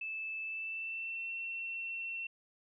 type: tone with pitch glide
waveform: sine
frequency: 2627 to 2707 Hz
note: E7 to E7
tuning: -7 to +45 cents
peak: -37 dBFS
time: 0.01-2.27 s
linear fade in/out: 5 ms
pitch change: +52 cents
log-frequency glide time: 0.42-1.31 s
effects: none